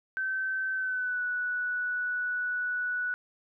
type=tone with pitch glide; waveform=sine; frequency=1540 to 1476.4 Hz; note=G6 to F#6; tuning=-31 to -4 cents; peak=-28 dBFS; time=0.17-3.14 s; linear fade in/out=0 ms; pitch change=-73 cents; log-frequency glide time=0.73-1.22 s; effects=none